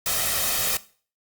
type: noise with comb filter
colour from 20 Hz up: white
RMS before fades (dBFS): -24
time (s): 0.06-0.77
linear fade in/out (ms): 2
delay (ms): 1.6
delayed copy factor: +0.55
effects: noise-tail reverb RT60 0.4 s tail -17 dB re dry + Opus 48 kbps